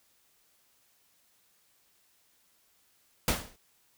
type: noise with exponential decay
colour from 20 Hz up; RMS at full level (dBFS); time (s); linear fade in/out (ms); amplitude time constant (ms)
pink; -23; 3.28-3.56; 2; 60
effects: white hiss -68 dBFS RMS until 3.97 s